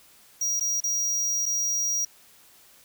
square tone with dropouts, 5740 Hz, F8, 47 cents sharp, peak -24 dBFS, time 0.41-2.05 s, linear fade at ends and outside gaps 5 ms, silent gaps 0.598-0.608 / 0.804-0.838 / 1.457-1.462 s, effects white hiss -55 dBFS RMS until 2.84 s

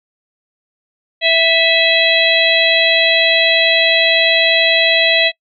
harmonic tone with a mistuned harmonic, 659.3 Hz, E5, in tune, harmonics 1 / 3 / 4 / 5 / 6, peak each -16 / -16 / -16 / -16 / -16 dBFS, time 1.21-5.32 s, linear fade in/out 50 ms, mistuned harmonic 4, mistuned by -35 cents, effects noise-tail reverb RT60 0.1 s tail -26 dB re dry

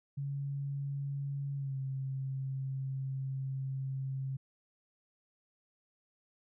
sine tone with pitch glide, 140 to 133.99 Hz, C#3 to C3, +18 to +42 cents, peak -34 dBFS, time 0.17-4.37 s, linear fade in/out 10 ms, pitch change -76 cents, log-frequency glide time 1.56-1.77 s, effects none

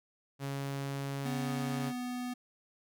sawtooth tone, 138.59 Hz, C#3, in tune, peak -31 dBFS, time 0.39-1.93 s, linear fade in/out 50 ms
square tone with pitch glide, 249.6 to 247.6 Hz, B3 to B3, +19 to +5 cents, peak -36 dBFS, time 1.25-2.34 s, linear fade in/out 10 ms, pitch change -14 cents, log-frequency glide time 1.38-1.57 s
effects none

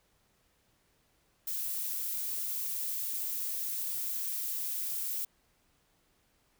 violet noise, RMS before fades -35 dBFS, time 1.47-5.25 s, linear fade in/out 5 ms, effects pink hiss -71 dBFS RMS until 6.59 s

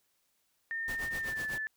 sine tone with pitch glide, 1818 to 1747 Hz, A#6 to A6, -44 to -13 cents, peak -33 dBFS, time 0.71-1.67 s, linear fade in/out 0 ms, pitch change -69 cents, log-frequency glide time 1.17-1.43 s
pink noise with tremolo, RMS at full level -41 dBFS, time 0.88-1.58 s, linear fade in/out 0 ms, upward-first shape triangle, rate 8 Hz, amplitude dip 95%
effects white hiss -75 dBFS RMS until 1.76 s

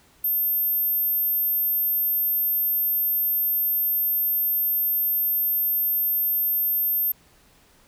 sine tone, 13290 Hz, G#9, in tune, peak -20 dBFS, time 0.24-7.12 s, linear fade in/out 5 ms, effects pink hiss -57 dBFS RMS until 7.87 s

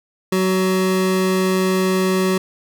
square tone pair together, 187.1 / 374.6 Hz, F#3 / F#4, +20 / +21 cents, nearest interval octave, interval 1201 cents, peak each -19 dBFS, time 0.32-2.38 s, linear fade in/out 5 ms, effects none

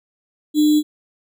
sine tone with sample-and-hold, 301.6 Hz, D4, 46 cents sharp, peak -11 dBFS, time 0.54-0.83 s, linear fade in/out 50 ms, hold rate 3675 Hz, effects none

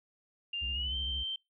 sine tone with pitch glide, 2799 to 3124 Hz, F7 to G7, +3 to -7 cents, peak -33 dBFS, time 0.53-1.36 s, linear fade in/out 5 ms, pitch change +190 cents, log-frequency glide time 0.72-0.96 s
triangle tone with vibrato, 65.41 Hz, C2, in tune, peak -35 dBFS, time 0.61-1.24 s, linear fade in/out 20 ms, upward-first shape square, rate 13 Hz, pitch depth 150 cents each way
effects noise-tail reverb RT60 0.2 s tail -25 dB re dry

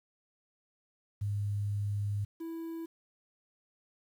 sine / triangle tone pair in turn, 102.2 / 329.3 Hz, G#2 / E4, -27 / -2 cents, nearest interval octave + minor sixth, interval 2025 cents, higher second, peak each -30 / -35 dBFS, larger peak first, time 1.21-2.25 / 2.4-2.86 s, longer first, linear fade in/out 10 ms, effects 10-bit

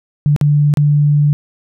sine tone with dropouts, 146.83 Hz, D3, in tune, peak -8 dBFS, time 0.26-1.33 s, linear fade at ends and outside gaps 0 ms, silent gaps 0.363-0.412 / 0.739-0.772 s, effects none

